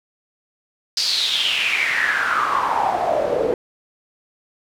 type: noise with band-pass filter sweep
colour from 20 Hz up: pink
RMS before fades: -20 dBFS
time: 0.97-3.54 s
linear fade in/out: 2 ms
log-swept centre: 4900 to 440 Hz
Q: 7
effects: none